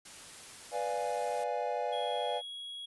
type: noise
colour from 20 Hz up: white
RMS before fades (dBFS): -49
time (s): 0.05-1.44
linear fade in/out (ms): 5
type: chord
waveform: triangle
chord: B diminished seventh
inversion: none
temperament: equal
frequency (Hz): 493.9 / 587.3 / 698.5 / 830.6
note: B4 / D5 / F5 / Ab5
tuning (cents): 0 / 0 / 0 / 0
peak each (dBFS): -35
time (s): 0.71-2.42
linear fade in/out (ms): 50
type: tone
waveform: triangle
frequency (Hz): 3322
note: G#7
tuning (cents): 0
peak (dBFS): -39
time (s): 1.92-2.86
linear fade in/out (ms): 10
effects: resampled to 24000 Hz